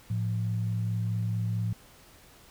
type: tone pair together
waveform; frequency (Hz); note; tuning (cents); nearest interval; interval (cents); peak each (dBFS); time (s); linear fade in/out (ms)
sine; 110 / 174.61; A2 / F3; 0 / 0; minor sixth; 800; -27 / -35; 0.1-1.73; 5
effects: pink hiss -55 dBFS RMS until 2.5 s

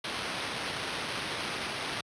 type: noise with sample-and-hold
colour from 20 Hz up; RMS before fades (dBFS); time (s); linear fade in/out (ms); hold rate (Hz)
blue; -35; 0.04-2.01; 5; 7350
effects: high-pass 80 Hz 12 dB/octave + resampled to 22050 Hz

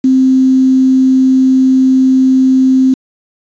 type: tone with quantisation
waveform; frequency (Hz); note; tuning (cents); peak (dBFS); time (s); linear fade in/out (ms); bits
sine; 261.3; C4; -2; -5; 0.04-2.94; 5; 5
effects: resampled to 16000 Hz

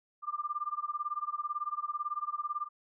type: tone with tremolo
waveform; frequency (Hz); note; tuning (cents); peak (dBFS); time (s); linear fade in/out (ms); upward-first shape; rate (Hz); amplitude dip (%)
sine; 1194; D6; +28; -29; 0.22-2.69; 50; sine; 18; 95
effects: none

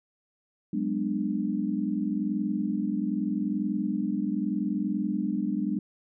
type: chord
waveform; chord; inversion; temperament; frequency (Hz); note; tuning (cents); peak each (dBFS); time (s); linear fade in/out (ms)
sine; G# half-diminished seventh; third; just; 186.89 / 207.7 / 249.2 / 299; F#3 / G#3 / B3 / D4; +18 / 0 / +16 / +31; -33 / -29 / -33 / -31; 0.73-5.79; 5
effects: none

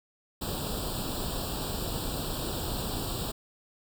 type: noise with comb filter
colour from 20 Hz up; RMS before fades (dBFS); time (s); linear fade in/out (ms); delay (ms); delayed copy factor
pink; -33; 0.41-3.32; 10; 0.24; +1
effects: none

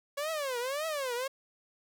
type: tone with vibrato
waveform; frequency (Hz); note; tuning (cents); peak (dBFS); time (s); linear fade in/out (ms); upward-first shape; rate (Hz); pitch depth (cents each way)
sawtooth; 554.4; C#5; 0; -28; 0.17-1.28; 10; triangle; 1.8; 290
effects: none

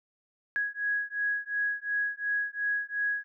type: beating tone pair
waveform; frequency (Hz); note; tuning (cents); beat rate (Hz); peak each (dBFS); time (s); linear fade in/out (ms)
sine; 1661.2 / 1664; G#6 / G#6; 0 / +3; 2.8; -31; 0.56-3.24; 0
effects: none

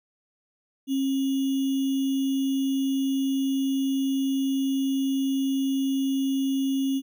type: tone with sample-and-hold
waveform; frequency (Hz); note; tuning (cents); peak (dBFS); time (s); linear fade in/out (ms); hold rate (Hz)
sine; 270; C#4; -45; -22; 0.87-7.02; 50; 3150
effects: none

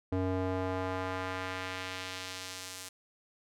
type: tone with band-pass filter sweep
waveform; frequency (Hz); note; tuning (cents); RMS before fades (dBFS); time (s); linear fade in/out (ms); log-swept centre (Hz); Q
square; 93; F#2; +9; -36; 0.12-2.89; 5; 360 to 8500; 0.81
effects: none

